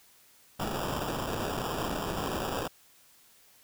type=noise with sample-and-hold; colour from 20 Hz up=violet; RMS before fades=-33 dBFS; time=0.59-2.68 s; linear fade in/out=10 ms; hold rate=2100 Hz; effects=white hiss -60 dBFS RMS until 3.63 s